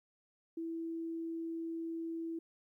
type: tone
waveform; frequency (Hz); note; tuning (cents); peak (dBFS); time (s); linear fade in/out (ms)
sine; 329.6; E4; 0; -37; 0.57-2.39; 5
effects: 13-bit